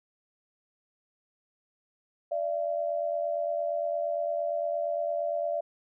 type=tone pair together; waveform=sine; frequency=587.3 / 676 Hz; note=D5 / E5; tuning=0 / +43 cents; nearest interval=major second; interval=243 cents; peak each=-30 / -30 dBFS; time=2.31-5.61 s; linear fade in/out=10 ms; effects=none